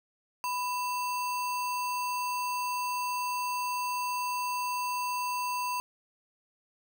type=tone with sample-and-hold; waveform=sine; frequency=992 Hz; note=B5; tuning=7 cents sharp; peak=-29 dBFS; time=0.44-5.8 s; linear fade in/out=0 ms; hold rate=3675 Hz; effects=none